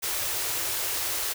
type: band-stop noise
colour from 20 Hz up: white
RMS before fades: -29 dBFS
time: 0.02-1.34 s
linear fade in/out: 20 ms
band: 130 to 300 Hz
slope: 96 dB/octave
effects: none